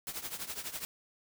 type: noise with tremolo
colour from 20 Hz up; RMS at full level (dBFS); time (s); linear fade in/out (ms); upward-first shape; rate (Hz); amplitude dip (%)
white; -37; 0.07-0.85; 0; triangle; 12; 85
effects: none